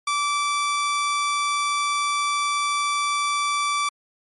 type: tone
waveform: sawtooth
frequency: 1162 Hz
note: D6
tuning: 19 cents flat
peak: -17 dBFS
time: 0.07-3.89 s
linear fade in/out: 5 ms
effects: MP3 48 kbps